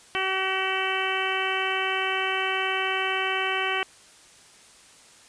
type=harmonic tone; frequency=380.6 Hz; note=F#4; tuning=49 cents sharp; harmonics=1 / 2 / 3 / 4 / 5 / 6 / 7 / 8; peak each=-32 / -32 / -32 / -32 / -32 / -32 / -32 / -32 dBFS; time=0.15-3.83 s; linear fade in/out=0 ms; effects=white hiss -52 dBFS RMS until 5.28 s + resampled to 22050 Hz